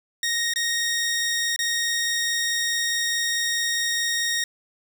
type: tone with dropouts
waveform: 15% pulse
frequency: 1864.7 Hz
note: A#6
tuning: in tune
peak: -16 dBFS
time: 0.23-4.44 s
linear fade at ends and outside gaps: 2 ms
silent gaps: 0.537-0.559 / 1.562-1.59 s
effects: none